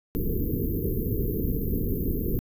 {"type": "band-stop noise", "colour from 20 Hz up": "pink", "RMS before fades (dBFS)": -26, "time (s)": [0.15, 2.39], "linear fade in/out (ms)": 0, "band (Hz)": [470, 13000], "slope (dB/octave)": 96, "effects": ["resampled to 32000 Hz"]}